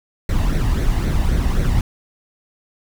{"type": "noise with flanger", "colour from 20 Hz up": "brown", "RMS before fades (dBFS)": -17, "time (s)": [0.29, 1.81], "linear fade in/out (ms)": 2, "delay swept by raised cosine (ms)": [0.49, 1.1], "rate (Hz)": 3.8, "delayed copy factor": 0.55, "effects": []}